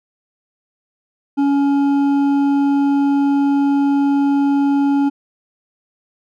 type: tone with hard clipping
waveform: sine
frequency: 280.7 Hz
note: C#4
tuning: 22 cents sharp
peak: -14 dBFS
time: 1.37-5.1 s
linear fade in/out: 20 ms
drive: 7 dB
effects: none